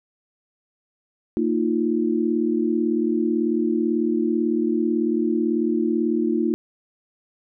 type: chord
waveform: sine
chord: Bb suspended fourth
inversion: none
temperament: equal with one note detuned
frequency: 228.7 / 311.1 / 349.2 Hz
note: Bb3 / Eb4 / F4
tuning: -33 / 0 / 0 cents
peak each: -23 dBFS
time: 1.37-6.54 s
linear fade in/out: 0 ms
effects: none